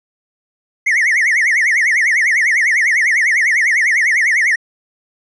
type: tone with vibrato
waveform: triangle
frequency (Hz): 1975.5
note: B6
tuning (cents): 0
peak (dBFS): -9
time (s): 0.86-4.56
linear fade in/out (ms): 10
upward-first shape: triangle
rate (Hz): 10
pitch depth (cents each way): 240
effects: resampled to 24000 Hz